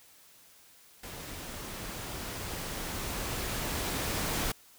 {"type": "noise with level ramp", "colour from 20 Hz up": "pink", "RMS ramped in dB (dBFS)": [-43, -31], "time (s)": [1.03, 4.52], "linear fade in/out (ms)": 5, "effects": ["white hiss -58 dBFS RMS until 4.78 s"]}